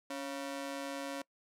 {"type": "ring-modulated tone", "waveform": "sawtooth", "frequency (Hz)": 415.3, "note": "G#4", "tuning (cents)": 0, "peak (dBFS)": -31, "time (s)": [0.1, 1.22], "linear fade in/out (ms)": 5, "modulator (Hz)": 135, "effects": ["noise-tail reverb RT60 0.1 s tail -24 dB re dry", "low-pass 12000 Hz 12 dB/octave"]}